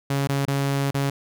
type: tone with dropouts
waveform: sawtooth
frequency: 139 Hz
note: C#3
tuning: 5 cents sharp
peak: -17 dBFS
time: 0.1-1.1 s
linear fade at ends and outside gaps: 5 ms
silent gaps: 0.273-0.29 / 0.454-0.478 / 0.91-0.944 s
effects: none